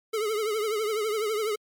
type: tone with vibrato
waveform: square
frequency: 430 Hz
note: A4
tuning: 40 cents flat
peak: -26 dBFS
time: 0.13-1.56 s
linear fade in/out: 10 ms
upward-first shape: triangle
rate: 12 Hz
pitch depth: 100 cents each way
effects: MP3 96 kbps